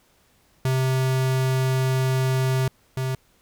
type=tone pair in turn; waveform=square; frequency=130.81 / 130.81 Hz; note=C3 / C3; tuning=0 / 0 cents; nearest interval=unison; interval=0 cents; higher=neither; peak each=-20 / -24 dBFS; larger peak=first; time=0.65-2.68 / 2.97-3.15 s; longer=first; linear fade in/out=2 ms; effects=pink hiss -61 dBFS RMS until 3.41 s